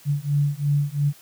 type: beating tone pair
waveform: sine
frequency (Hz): 142.9 / 145.8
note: D3 / D3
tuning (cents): -47 / -12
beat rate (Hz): 2.9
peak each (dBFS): -22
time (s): 0.05-1.13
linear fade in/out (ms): 50
effects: white hiss -50 dBFS RMS until 1.21 s + high-pass 60 Hz 12 dB/octave